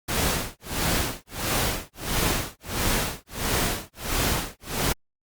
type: noise with tremolo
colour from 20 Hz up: pink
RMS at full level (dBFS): -23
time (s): 0.08-4.93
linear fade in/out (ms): 10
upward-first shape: sine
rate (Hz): 1.5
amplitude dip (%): 100
effects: Opus 48 kbps